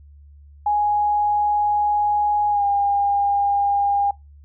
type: tone with pitch glide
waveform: sine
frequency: 830.6 to 807 Hz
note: G#5 to G#5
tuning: 0 to -50 cents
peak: -16 dBFS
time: 0.66-4.11 s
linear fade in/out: 5 ms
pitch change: -50 cents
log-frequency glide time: 2.5-2.64 s
effects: noise-tail reverb RT60 0.2 s tail -23 dB re dry + added 72 Hz sine -43 dBFS peak until 4.44 s